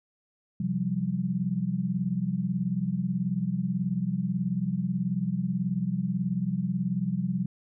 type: chord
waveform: sine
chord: C suspended fourth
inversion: none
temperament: equal with one note detuned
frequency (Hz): 130.81 / 174.61 / 192.96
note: C3 / F3 / G3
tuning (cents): 0 / 0 / -27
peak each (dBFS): -33 / -29 / -29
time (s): 0.6-7.46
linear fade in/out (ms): 5
effects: none